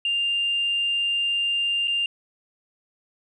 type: tone with dropouts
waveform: sine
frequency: 2797 Hz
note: F7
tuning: 2 cents sharp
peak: -20 dBFS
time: 0.05-2.06 s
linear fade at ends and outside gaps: 2 ms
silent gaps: 1.874-1.879 s
effects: tanh soft clip ceiling -16 dBFS